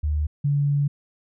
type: tone pair in turn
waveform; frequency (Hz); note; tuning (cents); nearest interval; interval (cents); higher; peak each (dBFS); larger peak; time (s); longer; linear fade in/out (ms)
sine; 75.2 / 143.24; D2 / D3; +42 / -43; major seventh; 1115; second; -20 / -18; second; 0.03-0.27 / 0.44-0.88; second; 10
effects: none